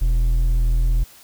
sine tone with hard clipping, 41.2 Hz, E1, in tune, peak -16 dBFS, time 0.01-1.04 s, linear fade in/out 10 ms, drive 5 dB, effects white hiss -47 dBFS RMS until 1.23 s

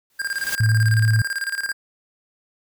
white noise with exponential growth, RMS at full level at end -26 dBFS, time 0.1-0.55 s, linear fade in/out 2 ms, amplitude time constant 96 ms
square tone with tremolo, 1603 Hz, G6, 38 cents sharp, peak -22 dBFS, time 0.19-1.73 s, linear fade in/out 10 ms, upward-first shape square, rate 18 Hz, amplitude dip 75%
sine tone with vibrato, 110.2 Hz, A2, 3 cents sharp, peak -14 dBFS, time 0.6-1.22 s, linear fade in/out 5 ms, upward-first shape triangle, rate 9.2 Hz, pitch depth 9 cents each way
effects none

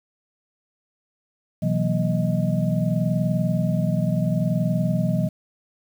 sine tone cluster, 125.1 / 164.6 / 185.3 / 236 / 623 Hz, B2 / E3 / F#3 / A#3 / D#5, +23 / -2 / +3 / +22 / +2 cents, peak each -25 / -23 / -24 / -30 / -30 dBFS, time 1.62-5.29 s, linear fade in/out 10 ms, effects 8-bit

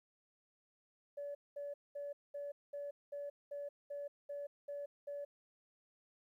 sine tone bursts, 573 Hz, D5, 43 cents flat, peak -40 dBFS, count 11, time 1.17-5.25 s, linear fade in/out 10 ms, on 180 ms, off 210 ms, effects tanh soft clip ceiling -37 dBFS + 13-bit

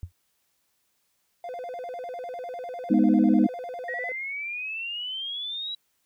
sine tone with exponential decay, 88 Hz, F2, 14 cents sharp, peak -27 dBFS, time 0.03-0.12 s, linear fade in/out 0 ms, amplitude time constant 18 ms
triangle tone with vibrato, 594 Hz, D5, 20 cents sharp, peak -31 dBFS, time 1.44-4.12 s, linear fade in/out 2 ms, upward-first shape square, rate 10 Hz, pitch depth 280 cents each way
sine chord, G# minor, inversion none, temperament equal, 207.7 / 246.9 / 311.1 Hz, G#3 / B3 / D#4, 0 / 0 / 0 cents, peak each -21 dBFS, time 2.9-3.47 s, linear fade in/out 10 ms
sine exponential sweep, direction up, 1872 to 3914 Hz, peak -30 dBFS, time 3.88-5.75 s, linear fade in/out 5 ms
effects white hiss -72 dBFS RMS until 6.05 s

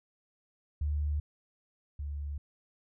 sine tone pair in turn, 74 / 72.31 Hz, D2 / D2, +14 / -26 cents, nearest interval unison, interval 40 cents, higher first, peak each -28 / -34 dBFS, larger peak first, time 0.81-1.2 / 1.99-2.38 s, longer neither, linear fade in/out 5 ms, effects none

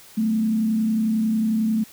sine tone with frequency modulation, 220 Hz, A3, in tune, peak -18 dBFS, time 0.17-1.84 s, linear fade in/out 10 ms, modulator 31.1 Hz, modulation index 0.41, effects white hiss -47 dBFS RMS until 1.92 s

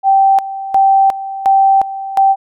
sine tone with tremolo, 779 Hz, G5, 11 cents flat, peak -6 dBFS, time 0.03-2.36 s, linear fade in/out 50 ms, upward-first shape square, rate 1.4 Hz, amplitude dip 80%, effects none

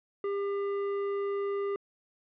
sine tone with tanh clipping, 400 Hz, G4, 35 cents sharp, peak -31 dBFS, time 0.24-1.76 s, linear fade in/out 2 ms, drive 14 dB, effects low-pass 2000 Hz 12 dB/octave

